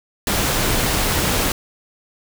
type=noise; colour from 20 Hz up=pink; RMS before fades=-19 dBFS; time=0.27-1.52 s; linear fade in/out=2 ms; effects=none